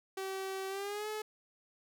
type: tone with pitch glide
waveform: sawtooth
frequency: 383.9 to 428.4 Hz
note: G4 to A4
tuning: -36 to -46 cents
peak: -33 dBFS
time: 0.17-1.22 s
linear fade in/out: 5 ms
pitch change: +190 cents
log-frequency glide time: 0.68-1.08 s
effects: none